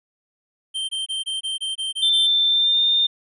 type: tone bursts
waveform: square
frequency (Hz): 3136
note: G7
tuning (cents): 0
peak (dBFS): -24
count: 9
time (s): 0.74-2.274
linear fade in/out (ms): 20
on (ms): 150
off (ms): 23
type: tone with pitch glide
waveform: sine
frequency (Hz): 3557 to 3619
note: A7 to A7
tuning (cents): +18 to +48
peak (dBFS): -15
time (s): 2.02-3.07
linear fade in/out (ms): 10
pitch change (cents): +30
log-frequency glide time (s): 2.46-2.8
effects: resampled to 24000 Hz